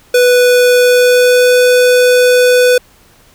square tone with pitch glide, 493.9 to 497 Hz, B4 to B4, 0 to +11 cents, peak -6 dBFS, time 0.14-2.78 s, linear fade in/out 5 ms, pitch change +11 cents, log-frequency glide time 0.78-1.56 s, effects pink hiss -46 dBFS RMS until 3.34 s

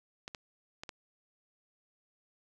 clicks, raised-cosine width 0.2 ms, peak -24 dBFS, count 4, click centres 0.279 / 0.348 / 0.835 / 0.892 s, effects none

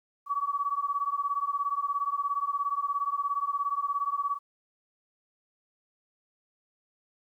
sine beating tone pair, 1129 / 1146 Hz, C#6 / D6, +31 / -43 cents, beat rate 17 Hz, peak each -30 dBFS, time 0.26-4.39 s, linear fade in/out 50 ms, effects 11-bit

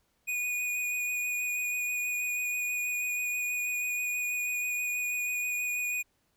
square tone with vibrato, 2466 Hz, D#7, 16 cents flat, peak -30 dBFS, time 0.27-6.03 s, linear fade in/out 20 ms, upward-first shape sine, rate 6.2 Hz, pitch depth 12 cents each way, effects pink hiss -73 dBFS RMS until 6.36 s

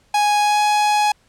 45% pulse tone with pitch glide, 830.6 to 837.3 Hz, G#5 to G#5, 0 to +14 cents, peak -14 dBFS, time 0.14-1.12 s, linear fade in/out 5 ms, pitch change +14 cents, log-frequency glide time 0.4-0.6 s, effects pink hiss -58 dBFS RMS until 1.28 s + low-pass 9000 Hz 12 dB/octave

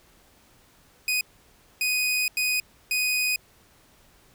sawtooth tone bursts at uneven times, 2493 Hz, D#7, 3 cents sharp, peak -19 dBFS, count 4, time 1.08-1.21 / 1.81-2.28 / 2.37-2.6 / 2.91-3.36 s, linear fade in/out 2 ms, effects pink hiss -58 dBFS RMS until 4.34 s

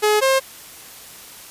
sawtooth tone pair in turn, 422.9 / 532.8 Hz, G#4 / C5, +31 / +31 cents, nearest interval major third, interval 400 cents, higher second, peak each -10 dBFS, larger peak neither, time 0.02-0.21 / 0.21-0.4 s, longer neither, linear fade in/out 20 ms, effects white hiss -40 dBFS RMS until 1.5 s + resampled to 32000 Hz

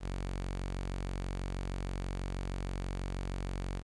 sawtooth tone, 46.25 Hz, F#1, in tune, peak -31 dBFS, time 0-3.83 s, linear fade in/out 50 ms, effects resampled to 22050 Hz + 11-bit

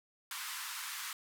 pink band-pass noise, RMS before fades -42 dBFS, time 0.31-1.13 s, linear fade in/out 2 ms, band 1000 to 16000 Hz, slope 48 dB/octave, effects none

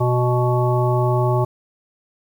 harmonic tone, 123.47 Hz, B2, in tune, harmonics 1 / 3 / 5 / 7 / 9, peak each -17 / -22 / -24 / -25 / -27 dBFS, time 0-1.45 s, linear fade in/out 10 ms, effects 8-bit

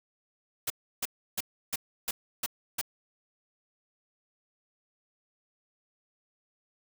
white noise bursts, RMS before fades -31 dBFS, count 7, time 0.67-2.814 s, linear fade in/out 5 ms, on 32 ms, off 320 ms, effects none

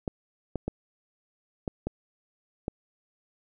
clicks, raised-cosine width 2 ms, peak -16 dBFS, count 6, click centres 0.078 / 0.557 / 0.68 / 1.678 / 1.87 / 2.681 s, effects none

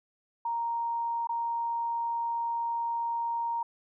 sine tone with dropouts, 932.3 Hz, A#5, in tune, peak -28 dBFS, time 0.45-3.63 s, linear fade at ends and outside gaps 5 ms, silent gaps 1.272-1.291 s, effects none

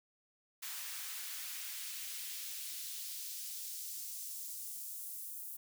white noise with high-pass filter sweep, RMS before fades -44 dBFS, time 0.62-5.57 s, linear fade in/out 10 ms, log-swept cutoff 1200 to 11000 Hz, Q 0.87, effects none

